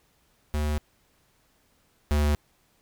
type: tone pair in turn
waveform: square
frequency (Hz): 75 / 74.01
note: D2 / D2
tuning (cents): +37 / +14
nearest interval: unison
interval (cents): 23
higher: first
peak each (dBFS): -25 / -21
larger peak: second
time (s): 0.54-0.78 / 2.11-2.35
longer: neither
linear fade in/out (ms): 0
effects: pink hiss -66 dBFS RMS until 2.81 s